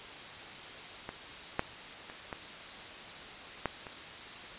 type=clicks; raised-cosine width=0.5 ms; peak=-23 / -13 / -30 / -22 / -15 / -28 dBFS; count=6; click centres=1.091 / 1.594 / 2.099 / 2.328 / 3.657 / 3.868 s; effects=white hiss -45 dBFS RMS until 4.58 s + resampled to 8000 Hz